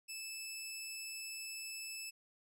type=tone; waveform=15% pulse; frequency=2624 Hz; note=E7; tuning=9 cents flat; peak=-36 dBFS; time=0.08-2.11 s; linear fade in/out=20 ms; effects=none